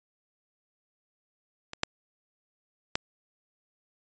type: clicks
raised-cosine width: 0.2 ms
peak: -20 / -7 / -8 dBFS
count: 3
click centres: 1.734 / 1.834 / 2.955 s
effects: resampled to 16000 Hz